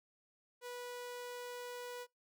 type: tone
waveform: sawtooth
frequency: 489.7 Hz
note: B4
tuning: 15 cents flat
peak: -40 dBFS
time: 0.61-2.07 s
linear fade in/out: 50 ms
effects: noise-tail reverb RT60 0.2 s tail -25 dB re dry